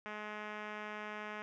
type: tone with low-pass filter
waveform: 5% pulse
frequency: 211.3 Hz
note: G#3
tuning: 30 cents sharp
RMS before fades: -44 dBFS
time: 0.06-1.42 s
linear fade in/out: 0 ms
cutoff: 2400 Hz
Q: 0.97
effects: none